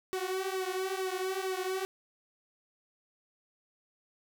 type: tone with flanger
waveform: sawtooth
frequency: 376.7 Hz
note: F#4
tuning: 31 cents sharp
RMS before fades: -34 dBFS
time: 0.13-1.85 s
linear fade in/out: 0 ms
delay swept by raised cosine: 1.4 to 6.9 ms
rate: 2.2 Hz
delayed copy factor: -0.8
effects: none